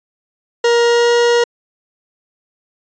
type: tone with pitch glide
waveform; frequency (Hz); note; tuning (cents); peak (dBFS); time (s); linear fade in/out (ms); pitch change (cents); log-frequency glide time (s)
40% pulse; 471.9 to 475.5; A#4 to A#4; +21 to +34; -9; 0.64-1.44; 5; +13; 0.84-1.13
effects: resampled to 16000 Hz